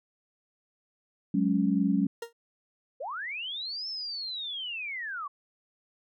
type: chord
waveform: sine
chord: F# suspended second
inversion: none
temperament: just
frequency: 185 / 208.1 / 277.5 Hz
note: F#3 / G#3 / C#4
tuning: 0 / +4 / +2 cents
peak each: -27 dBFS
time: 1.34-2.07 s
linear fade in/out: 5 ms
type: tone with exponential decay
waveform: 40% pulse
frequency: 466.1 Hz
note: A#4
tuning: in tune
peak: -30 dBFS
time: 2.22-2.33 s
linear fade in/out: 5 ms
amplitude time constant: 23 ms
type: linear two-way sweep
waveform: sine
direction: up then down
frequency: 466.2 to 5350 to 1089 Hz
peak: -33 dBFS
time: 3-5.28 s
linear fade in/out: 10 ms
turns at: 3.88 s
effects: none